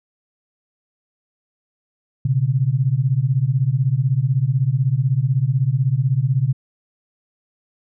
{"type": "beating tone pair", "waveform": "sine", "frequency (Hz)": [123.47, 139.47], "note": ["B2", "C#3"], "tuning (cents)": [0, 11], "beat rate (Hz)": 16, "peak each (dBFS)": -18, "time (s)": [2.25, 6.53], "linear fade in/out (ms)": 5, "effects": []}